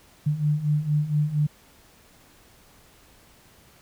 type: beating tone pair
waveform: sine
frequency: 146.83 / 151.13 Hz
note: D3 / D3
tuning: 0 / +50 cents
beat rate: 4.3 Hz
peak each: -26 / -22 dBFS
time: 0.26-1.47 s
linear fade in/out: 10 ms
effects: pink hiss -55 dBFS RMS until 3.81 s